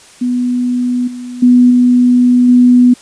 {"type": "tone with level steps", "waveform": "sine", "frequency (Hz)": 246.9, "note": "B3", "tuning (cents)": 0, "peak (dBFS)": [-11, -22, -3, -5, -3], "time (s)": [0.21, 2.94], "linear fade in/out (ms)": 10, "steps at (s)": [1.07, 1.42, 1.7, 2.48], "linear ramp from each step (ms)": 10, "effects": ["white hiss -40 dBFS RMS until 3.01 s", "resampled to 22050 Hz"]}